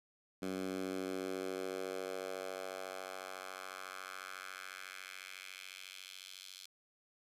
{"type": "tone with high-pass filter sweep", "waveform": "10% pulse", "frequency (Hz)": 94, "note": "F#2", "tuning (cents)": 28, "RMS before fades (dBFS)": -44, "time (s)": [0.42, 6.66], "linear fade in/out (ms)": 5, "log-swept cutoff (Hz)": [220, 3900], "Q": 1.8, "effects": ["resampled to 32000 Hz"]}